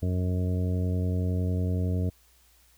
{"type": "harmonic tone", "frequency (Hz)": 90.9, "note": "F#2", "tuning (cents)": -30, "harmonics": [1, 2, 3, 4, 5, 6, 7], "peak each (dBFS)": [-25, -32, -36, -43, -39, -47, -43], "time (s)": [0.02, 2.1], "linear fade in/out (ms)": 10, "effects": ["added 60 Hz sine -62 dBFS peak until 2.77 s", "white hiss -62 dBFS RMS until 2.77 s"]}